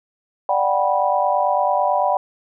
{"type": "chord", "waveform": "sine", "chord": "G major seventh", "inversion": "second", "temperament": "just", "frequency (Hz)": [588, 735, 784, 980], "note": ["D5", "F#5", "G5", "B5"], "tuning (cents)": [2, -12, 0, -14], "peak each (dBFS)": -21, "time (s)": [0.49, 2.17], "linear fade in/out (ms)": 2, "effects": []}